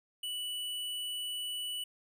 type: tone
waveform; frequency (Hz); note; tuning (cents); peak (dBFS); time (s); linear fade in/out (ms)
square; 2960; F#7; 0; -36; 0.23-1.84; 5
effects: none